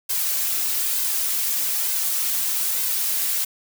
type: noise with flanger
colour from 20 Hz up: blue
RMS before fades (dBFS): -23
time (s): 0.09-3.45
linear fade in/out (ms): 10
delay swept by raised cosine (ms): 1.9 to 4.5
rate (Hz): 1.1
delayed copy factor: +0.6
effects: none